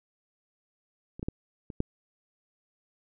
clicks, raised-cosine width 3 ms, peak -28 / -20 / -17 / -27 / -13 dBFS, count 5, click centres 1.195 / 1.229 / 1.285 / 1.702 / 1.804 s, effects none

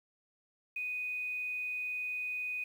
sine tone, 2489 Hz, D#7, in tune, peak -34 dBFS, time 0.76-2.64 s, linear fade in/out 5 ms, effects 10-bit

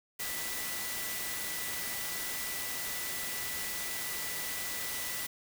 sine tone in noise, 1975.5 Hz, B6, in tune, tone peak -43 dBFS, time 0.19-5.27 s, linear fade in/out 10 ms, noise white, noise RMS -37 dBFS, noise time 0.19-5.27 s, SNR -9 dB, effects none

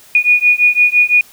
sine beating tone pair, 2453 / 2458.9 Hz, D#7 / D#7, -25 / -21 cents, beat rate 5.9 Hz, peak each -11 dBFS, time 0.15-1.21 s, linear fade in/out 2 ms, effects white hiss -43 dBFS RMS until 1.32 s

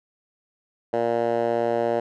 10% pulse tone with band-pass filter, 117.3 Hz, A#2, 11 cents sharp, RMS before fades -23 dBFS, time 0.93-2 s, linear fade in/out 5 ms, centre 590 Hz, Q 1.8, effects none

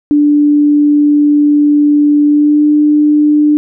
sine tone with pitch glide, 293.7 to 298.3 Hz, D4 to D4, 0 to +27 cents, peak -5 dBFS, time 0.11-3.57 s, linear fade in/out 0 ms, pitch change +27 cents, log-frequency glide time 2.25-2.65 s, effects none

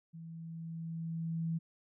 sine tone with level ramp, 164.3 Hz, E3, 5 cents flat, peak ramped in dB -45 to -31 dBFS, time 0.13-1.59 s, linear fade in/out 20 ms, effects none

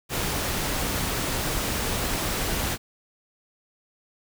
pink noise, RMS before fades -27 dBFS, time 0.09-2.78 s, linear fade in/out 50 ms, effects none

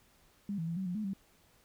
sine tone with pitch steps, 201.6 / 163.6 / 167.6 / 189.9 / 177.7 / 214 / 194.4 Hz, G3 / E3 / E3 / F#3 / F3 / A3 / G3, +49 / -13 / +29 / +45 / +30 / -48 / -14 cents, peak -33 dBFS, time 0.49-1.134 s, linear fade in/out 2 ms, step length 92 ms, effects pink hiss -66 dBFS RMS until 1.64 s

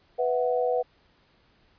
sine chord, B suspended fourth, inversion none, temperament equal, 493.9 / 659.3 / 740 Hz, B4 / E5 / F#5, 0 / 0 / 0 cents, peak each -24 / -30 / -29 dBFS, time 0.18-0.83 s, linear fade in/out 20 ms, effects pink hiss -63 dBFS RMS until 1.78 s + resampled to 11025 Hz

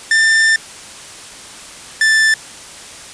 45% pulse tone pair in turn, 1788 / 1764.4 Hz, A6 / A6, +27 / +4 cents, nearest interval unison, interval 23 cents, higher first, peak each -9 dBFS, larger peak neither, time 0.11-0.56 / 2.01-2.34 s, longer first, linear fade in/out 2 ms, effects white hiss -34 dBFS RMS until 3.13 s + resampled to 22050 Hz

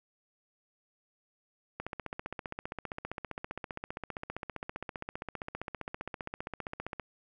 click train, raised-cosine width 0.5 ms, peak -22 dBFS, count 80, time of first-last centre 1.8-6.997 s, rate 15.2 Hz, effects none

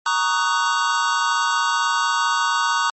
square chord, D# minor seventh, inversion second, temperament just, 933.4 / 1120.1 / 1244.5 / 1493.4 Hz, A#5 / C#6 / D#6 / F#6, +2 / +18 / 0 / +16 cents, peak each -24 dBFS, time 0.06-2.9 s, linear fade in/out 2 ms, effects MP3 32 kbps

